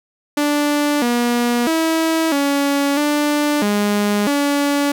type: tone with pitch steps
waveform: sawtooth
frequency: 292.9 / 240.1 / 323.9 / 281.9 / 294.9 / 206.1 / 285.7 Hz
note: D4 / B3 / E4 / C#4 / D4 / G#3 / D4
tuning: -5 / -49 / -30 / +29 / +7 / -13 / -48 cents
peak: -11 dBFS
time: 0.37-4.92 s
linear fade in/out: 5 ms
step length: 650 ms
effects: none